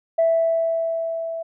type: tone with level ramp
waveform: sine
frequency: 659.3 Hz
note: E5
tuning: in tune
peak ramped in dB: -13 to -26 dBFS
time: 0.18-1.43 s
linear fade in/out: 10 ms
effects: tanh soft clip ceiling -10 dBFS